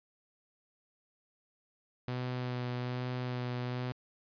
sawtooth tone with vibrato, 124.6 Hz, B2, 16 cents sharp, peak -30 dBFS, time 2.08-3.92 s, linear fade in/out 0 ms, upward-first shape sine, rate 1.2 Hz, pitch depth 15 cents each way, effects resampled to 11025 Hz

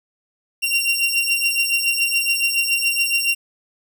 sawtooth beating tone pair, 2757 / 2764.1 Hz, F7 / F7, -23 / -19 cents, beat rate 7.1 Hz, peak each -17 dBFS, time 0.62-3.35 s, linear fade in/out 20 ms, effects none

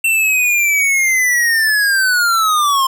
square linear sweep, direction down, 2709 to 1046 Hz, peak -12 dBFS, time 0.04-2.87 s, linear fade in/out 5 ms, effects none

